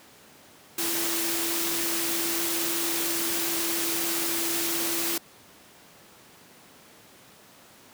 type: tone in noise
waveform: sine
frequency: 335.4 Hz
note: E4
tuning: 30 cents sharp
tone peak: -33 dBFS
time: 0.78-5.18 s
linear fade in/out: 5 ms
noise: white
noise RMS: -28 dBFS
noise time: 0.78-5.18 s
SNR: -8 dB
effects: pink hiss -52 dBFS RMS until 7.93 s + high-pass 150 Hz 12 dB/octave